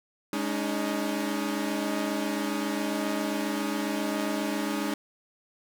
sawtooth chord, Ab suspended fourth, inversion none, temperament equal with one note detuned, 207.7 / 283.7 / 311.1 Hz, Ab3 / Db4 / Eb4, 0 / +40 / 0 cents, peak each -28 dBFS, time 0.33-4.94 s, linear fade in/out 2 ms, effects none

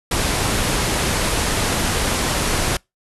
pink low-pass noise, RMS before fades -20 dBFS, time 0.11-2.77 s, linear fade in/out 5 ms, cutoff 12000 Hz, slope 96 dB/octave, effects noise-tail reverb RT60 0.2 s tail -26 dB re dry

